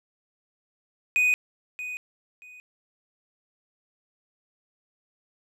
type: tone with echo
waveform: triangle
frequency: 2489 Hz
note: D#7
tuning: in tune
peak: -17 dBFS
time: 1.16-1.34 s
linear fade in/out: 0 ms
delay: 630 ms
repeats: 2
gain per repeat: -13 dB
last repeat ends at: 2.6 s
effects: none